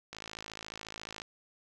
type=click train; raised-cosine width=0.2 ms; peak=-24 dBFS; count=60; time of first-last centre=0.13-1.219 s; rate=54.2 Hz; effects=none